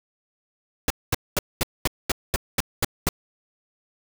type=noise bursts; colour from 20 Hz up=pink; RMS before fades=-21 dBFS; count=10; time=0.88-3.09 s; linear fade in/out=2 ms; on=23 ms; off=220 ms; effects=none